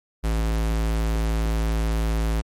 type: tone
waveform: square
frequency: 55 Hz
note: A1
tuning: in tune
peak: -21 dBFS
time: 0.23-2.42 s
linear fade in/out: 20 ms
effects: MP3 64 kbps